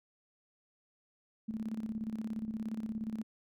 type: tone with tremolo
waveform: sine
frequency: 220 Hz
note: A3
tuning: in tune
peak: -33 dBFS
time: 1.48-3.23 s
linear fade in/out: 10 ms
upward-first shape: square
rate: 17 Hz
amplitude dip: 65%
effects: none